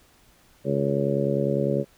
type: harmonic tone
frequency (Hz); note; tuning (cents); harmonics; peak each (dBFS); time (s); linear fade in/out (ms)
69.9; C#2; +15; 2 / 3 / 4 / 5 / 6 / 7 / 8; -27 / -28 / -33 / -30 / -28 / -33 / -27; 0.64-1.85; 50
effects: pink hiss -58 dBFS RMS until 1.97 s